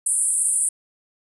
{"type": "band-pass noise", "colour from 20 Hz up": "pink", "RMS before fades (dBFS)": -21, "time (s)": [0.06, 0.69], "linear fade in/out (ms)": 5, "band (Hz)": [8500, 10000], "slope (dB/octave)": 96, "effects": []}